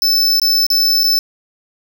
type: tone with dropouts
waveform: square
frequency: 5274 Hz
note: E8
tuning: in tune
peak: -11 dBFS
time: 0.02-1.19 s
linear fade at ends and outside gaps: 1 ms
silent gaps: 0.398-0.417 / 0.666-0.702 / 1.035-1.04 s
effects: none